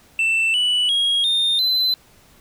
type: tone with pitch steps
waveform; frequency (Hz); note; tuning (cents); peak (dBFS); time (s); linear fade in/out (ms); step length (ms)
sine; 2668 / 2960 / 3285 / 3645 / 4044; E7 / F#7 / G#7 / A#7 / B7; +20 / 0 / -20 / -40 / +40; -13; 0.19-1.94; 2; 350
effects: tanh soft clip ceiling -15 dBFS + pink hiss -52 dBFS RMS until 2.4 s